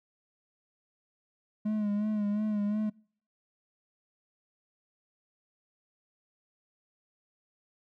triangle tone with vibrato, 209.6 Hz, G#3, 16 cents sharp, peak -25 dBFS, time 1.65-2.9 s, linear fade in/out 10 ms, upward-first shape sine, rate 2.8 Hz, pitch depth 46 cents each way, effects noise-tail reverb RT60 0.5 s tail -25 dB re dry

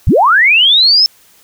sine linear sweep, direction up, 35.21 to 5330 Hz, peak -5 dBFS, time 0.07-1.06 s, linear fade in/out 0 ms, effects white hiss -47 dBFS RMS until 1.43 s

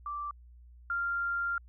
sine tone pair in turn, 1170 / 1391.4 Hz, D6 / F6, -7 / -7 cents, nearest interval minor third, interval 300 cents, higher second, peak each -34 / -29 dBFS, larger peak second, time 0.06-0.31 / 0.9-1.58 s, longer second, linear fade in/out 2 ms, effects added 60 Hz sine -51 dBFS peak until 1.68 s

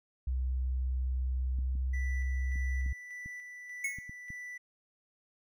sine tone with pitch glide, 63.9 to 64.57 Hz, C2 to C2, -40 to -22 cents, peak -29 dBFS, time 0.27-2.93 s, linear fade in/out 5 ms, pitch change +18 cents, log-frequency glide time 1.51-1.9 s
clicks, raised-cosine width 5 ms, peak -34 dBFS, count 8, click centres 1.588 / 1.754 / 2.558 / 2.862 / 3.26 / 3.986 / 4.095 / 4.304 s
triangle tone with tremolo, 1975.5 Hz, B6, in tune, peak -39 dBFS, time 1.93-4.58 s, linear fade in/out 10 ms, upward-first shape square, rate 1.7 Hz, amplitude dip 35%
square tone with exponential decay, 2194 Hz, C#7, 18 cents flat, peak -29 dBFS, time 3.84-4.09 s, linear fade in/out 5 ms, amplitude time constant 54 ms
effects none

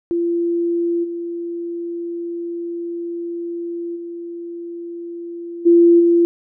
sine tone with level steps, 341.9 Hz, F4, 37 cents flat, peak -16 / -23 / -27 / -7 / -10 dBFS, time 0.11-6.25 s, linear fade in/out 0 ms, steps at 1.03 / 3.95 / 5.65 / 5.99 s, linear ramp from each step 20 ms, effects none

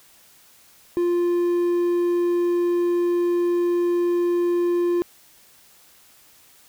triangle tone, 349.1 Hz, F4, 1 cent flat, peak -16 dBFS, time 0.97-5.02 s, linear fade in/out 0 ms, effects white hiss -53 dBFS RMS until 6.68 s

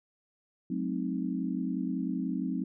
sine chord, F# diminished seventh, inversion none, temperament equal with one note detuned, 185 / 215.7 / 261.6 / 311.1 Hz, F#3 / A3 / C4 / Eb4, 0 / -34 / 0 / 0 cents, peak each -34 / -37 / -33 / -37 dBFS, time 0.7-2.64 s, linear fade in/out 5 ms, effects none

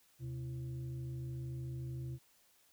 sine tone with frequency modulation, 129.2 Hz, C3, 21 cents flat, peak -39 dBFS, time 0.19-2.19 s, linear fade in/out 50 ms, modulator 205 Hz, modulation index 0.49, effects white hiss -69 dBFS RMS until 2.72 s

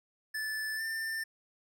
square tone with pitch glide, 1747 to 1790.9 Hz, A6 to A6, -13 to +30 cents, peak -34 dBFS, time 0.34-1.24 s, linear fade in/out 10 ms, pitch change +43 cents, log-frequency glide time 0.76-0.82 s, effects none

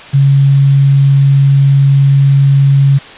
sine tone with quantisation, 138.3 Hz, C#3, 4 cents flat, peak -4 dBFS, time 0.13-2.99 s, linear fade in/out 20 ms, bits 5, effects white hiss -31 dBFS RMS until 3.17 s + resampled to 8000 Hz

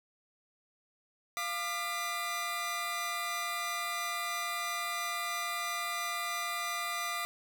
sawtooth tone cluster, 696 / 1197 / 1996 Hz, F5 / D6 / B6, -6 / +33 / +18 cents, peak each -37 / -32 / -35 dBFS, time 1.37-7.25 s, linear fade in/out 0 ms, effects none

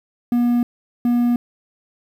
triangle tone pair in turn, 240.7 / 240.7 Hz, B3 / B3, -44 / -44 cents, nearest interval unison, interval 0 cents, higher neither, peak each -12 dBFS, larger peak neither, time 0.32-0.63 / 1.05-1.36 s, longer neither, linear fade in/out 2 ms, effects 8-bit

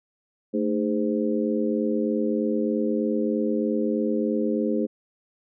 harmonic tone with a mistuned harmonic, 103.2 Hz, G#2, 10 cents flat, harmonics 2 / 3 / 4 / 5, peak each -25 / -27 / -28 / -29 dBFS, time 0.53-4.87 s, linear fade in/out 20 ms, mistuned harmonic 2, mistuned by +120 cents, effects none

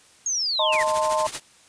sine linear sweep, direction down, 6645 to 1760 Hz, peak -22 dBFS, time 0.26-0.83 s, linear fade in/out 2 ms
sine chord, A diminished, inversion second, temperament equal with one note detuned, 622.3 / 890.7 / 1046.5 Hz, Eb5 / A5 / C6, 0 / +21 / 0 cents, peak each -23 / -25 / -25 dBFS, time 0.59-1.27 s, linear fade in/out 5 ms
white noise with tremolo, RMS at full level -28 dBFS, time 0.72-1.4 s, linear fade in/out 5 ms, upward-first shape triangle, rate 13 Hz, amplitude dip 85%
effects white hiss -54 dBFS RMS until 1.68 s + resampled to 22050 Hz

